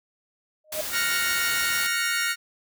sine tone with exponential growth, 618 Hz, D#5, 12 cents flat, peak -23 dBFS, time 0.64-0.81 s, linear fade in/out 5 ms, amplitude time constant 35 ms
white noise, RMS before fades -32 dBFS, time 0.72-1.87 s, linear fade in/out 5 ms
sawtooth chord, Gb major seventh, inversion third, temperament equal, 1396.9 / 1480 / 1864.7 / 2217 Hz, F6 / Gb6 / Bb6 / Db7, 0 / 0 / 0 / 0 cents, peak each -24 / -29 / -24 / -27 dBFS, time 0.91-2.36 s, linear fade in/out 50 ms
effects none

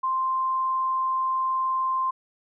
sine tone, 1046.5 Hz, C6, in tune, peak -22 dBFS, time 0.03-2.11 s, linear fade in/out 10 ms, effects none

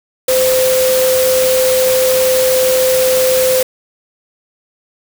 sine tone in noise, 515 Hz, C5, 28 cents flat, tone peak -10 dBFS, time 0.28-3.63 s, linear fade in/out 5 ms, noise white, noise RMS -18 dBFS, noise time 0.28-3.63 s, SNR +5 dB, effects none

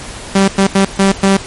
sawtooth tone bursts at uneven times, 194.9 Hz, G3, 10 cents flat, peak -3 dBFS, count 5, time 0.35-0.48 / 0.58-0.67 / 0.75-0.85 / 0.99-1.12 / 1.23-1.37 s, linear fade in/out 5 ms, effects pink hiss -28 dBFS RMS until 1.46 s + MP3 48 kbps

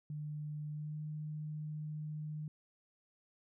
sine tone with pitch glide, 150 to 152.45 Hz, D3 to D#3, +37 to -35 cents, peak -39 dBFS, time 0.1-2.48 s, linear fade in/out 2 ms, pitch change +28 cents, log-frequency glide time 0.72-0.99 s, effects none

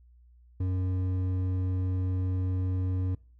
sine tone with hard clipping, 92.5 Hz, F#2, in tune, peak -28 dBFS, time 0.6-3.15 s, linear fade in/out 5 ms, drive 8 dB, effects noise-tail reverb RT60 0.4 s tail -23 dB re dry + added 60 Hz sine -54 dBFS peak until 3.39 s

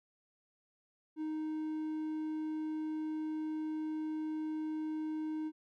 triangle tone, 311.1 Hz, D#4, in tune, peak -33 dBFS, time 1.16-5.52 s, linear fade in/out 50 ms, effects none

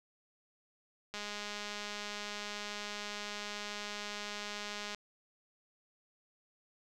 click train, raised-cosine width 0.2 ms, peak -24 dBFS, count 789, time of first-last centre 1.14-4.947 s, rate 207 Hz, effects none

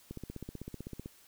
click train, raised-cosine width 3 ms, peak -28 dBFS, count 16, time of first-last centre 0.11-1.059 s, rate 15.8 Hz, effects white hiss -61 dBFS RMS until 1.27 s

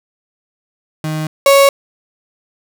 35% pulse tone pair in turn, 155.56 / 554.4 Hz, D#3 / C#5, 0 / 0 cents, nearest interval octave + minor seventh, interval 2200 cents, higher second, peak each -16 / -4 dBFS, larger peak second, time 1.04-1.27 / 1.46-1.69 s, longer neither, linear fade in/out 2 ms, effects none

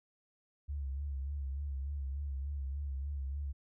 sine tone with vibrato, 69.6 Hz, C#2, 8 cents sharp, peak -35 dBFS, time 0.68-3.53 s, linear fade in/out 20 ms, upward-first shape sine, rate 3.4 Hz, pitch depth 69 cents each way, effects none

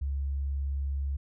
sine tone, 69.3 Hz, C#2, in tune, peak -28 dBFS, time 0.01-1.17 s, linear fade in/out 10 ms, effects none

